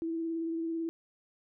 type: tone with vibrato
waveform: sine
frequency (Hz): 329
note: E4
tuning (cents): -3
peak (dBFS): -31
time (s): 0.02-0.89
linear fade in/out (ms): 0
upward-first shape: triangle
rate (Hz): 18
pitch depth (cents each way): 24
effects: none